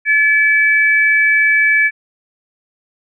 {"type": "tone pair together", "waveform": "sine", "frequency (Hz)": [1723.1, 2300], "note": ["A6", "D7"], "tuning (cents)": [-37, -37], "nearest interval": "perfect fourth", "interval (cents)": 500, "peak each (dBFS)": -12, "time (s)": [0.05, 1.91], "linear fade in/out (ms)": 50, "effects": []}